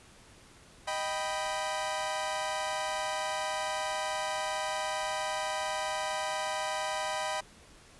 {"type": "chord", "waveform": "sawtooth", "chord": "Eb augmented", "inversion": "none", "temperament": "equal", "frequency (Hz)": [622.3, 784, 987.8], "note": ["Eb5", "G5", "B5"], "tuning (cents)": [0, 0, 0], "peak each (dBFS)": -32, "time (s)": [0.87, 7.41], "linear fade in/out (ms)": 10, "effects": ["pink hiss -56 dBFS RMS until 7.99 s", "resampled to 24000 Hz"]}